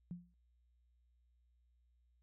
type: tone with exponential decay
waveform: sine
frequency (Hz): 175.5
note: F3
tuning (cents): +9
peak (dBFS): -39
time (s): 0.11-0.34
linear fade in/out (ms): 0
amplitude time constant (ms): 50
effects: added 60 Hz sine -70 dBFS peak until 2.22 s